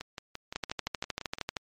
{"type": "two click trains", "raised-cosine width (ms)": 0.2, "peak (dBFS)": [-14, -20], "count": [14, 9], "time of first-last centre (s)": [[0.56, 1.568], [0.01, 1.385]], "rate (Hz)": [12.9, 5.82], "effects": ["MP3 64 kbps"]}